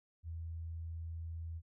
sine tone, 82.41 Hz, E2, in tune, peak -40 dBFS, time 0.23-1.62 s, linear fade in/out 50 ms, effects none

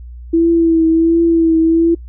sine tone with vibrato, 329.6 Hz, E4, in tune, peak -8 dBFS, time 0.33-1.95 s, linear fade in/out 10 ms, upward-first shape triangle, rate 1.4 Hz, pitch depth 37 cents each way, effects noise-tail reverb RT60 0.1 s tail -25 dB re dry + added 60 Hz sine -29 dBFS peak until 2.08 s

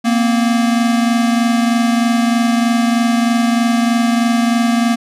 square tone pair together, 232.6 / 255.8 Hz, A#3 / C4, -4 / -39 cents, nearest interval major second, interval 165 cents, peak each -13 / -20 dBFS, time 0.04-4.96 s, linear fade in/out 20 ms, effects low-pass 10000 Hz 12 dB/octave

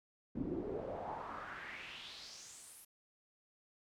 brown noise with band-pass filter sweep, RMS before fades -45 dBFS, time 0.35-2.85 s, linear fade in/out 5 ms, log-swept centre 250 to 12000 Hz, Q 3.7, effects none

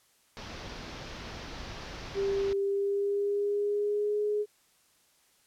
pink low-pass noise, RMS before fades -42 dBFS, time 0.37-2.53 s, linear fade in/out 0 ms, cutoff 5900 Hz, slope 48 dB/octave
sine tone with pitch glide, 394.7 to 418.2 Hz, G4 to G#4, +12 to +12 cents, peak -26 dBFS, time 2.14-4.46 s, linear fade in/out 50 ms, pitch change +100 cents, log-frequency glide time 2.49-4.21 s
effects white hiss -66 dBFS RMS until 5.46 s + low-pass 12000 Hz 12 dB/octave

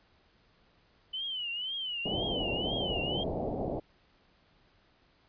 sine tone with vibrato, 2997 Hz, F#7, 22 cents sharp, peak -33 dBFS, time 1.13-3.24 s, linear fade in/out 10 ms, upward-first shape triangle, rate 2 Hz, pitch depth 160 cents each way
white low-pass noise, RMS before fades -34 dBFS, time 2.05-3.8 s, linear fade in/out 10 ms, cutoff 740 Hz, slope 48 dB/octave
effects pink hiss -66 dBFS RMS until 5.28 s + resampled to 11025 Hz

